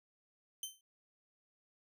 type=tone with exponential decay; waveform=15% pulse; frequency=3091 Hz; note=G7; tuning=25 cents flat; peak=-29 dBFS; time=0.63-0.81 s; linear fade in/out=2 ms; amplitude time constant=39 ms; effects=none